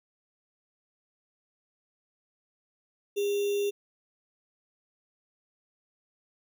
sine tone with sample-and-hold, 405.5 Hz, G#4, 41 cents flat, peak -25 dBFS, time 3.16-3.71 s, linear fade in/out 20 ms, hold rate 3150 Hz, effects none

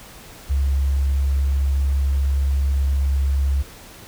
sine tone, 68.7 Hz, C#2, 15 cents flat, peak -16 dBFS, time 0.49-3.63 s, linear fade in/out 20 ms, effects pink hiss -42 dBFS RMS until 4.07 s

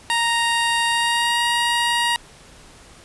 15% pulse tone with pitch glide, 932.3 to 945.9 Hz, A#5 to A#5, 0 to +25 cents, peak -11 dBFS, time 0.1-2.16 s, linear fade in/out 0 ms, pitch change +25 cents, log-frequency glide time 0.88-1.44 s, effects pink hiss -46 dBFS RMS until 3.04 s + resampled to 24000 Hz

